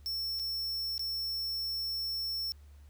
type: tone with dropouts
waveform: square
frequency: 5400 Hz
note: E8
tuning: 41 cents sharp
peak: -33 dBFS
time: 0.06-2.52 s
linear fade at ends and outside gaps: 0 ms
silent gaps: 0.391-0.396 / 0.979-0.994 s
effects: added 72 Hz sine -51 dBFS peak until 2.89 s + pink hiss -68 dBFS RMS until 2.89 s